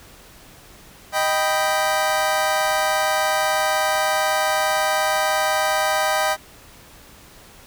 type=chord; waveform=25% pulse; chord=Eb augmented; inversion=none; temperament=equal; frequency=622.3 / 784 / 987.8 Hz; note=Eb5 / G5 / B5; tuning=0 / 0 / 0 cents; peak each=-18 / -18 / -22 dBFS; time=1.12-6.37 s; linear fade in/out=50 ms; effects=pink hiss -46 dBFS RMS until 7.66 s